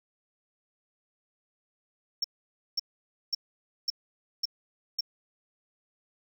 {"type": "tone bursts", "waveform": "triangle", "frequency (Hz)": 5470, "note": "F8", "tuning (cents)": -37, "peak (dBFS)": -24, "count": 6, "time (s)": [2.22, 5.008], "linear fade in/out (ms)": 5, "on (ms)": 23, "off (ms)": 530, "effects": []}